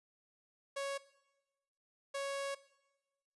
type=tone bursts at uneven times; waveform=sawtooth; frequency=554.4 Hz; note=C#5; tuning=in tune; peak=-33 dBFS; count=2; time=0.76-0.98 / 2.14-2.55 s; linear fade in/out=10 ms; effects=noise-tail reverb RT60 1.0 s tail -18 dB re dry + resampled to 24000 Hz